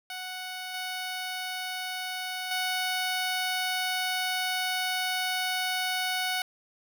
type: tone with level steps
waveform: 10% pulse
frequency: 740 Hz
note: F#5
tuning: in tune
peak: -27 / -24 / -19 dBFS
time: 0.1-6.42 s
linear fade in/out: 2 ms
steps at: 0.74 / 2.51 s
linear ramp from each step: 2 ms
effects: none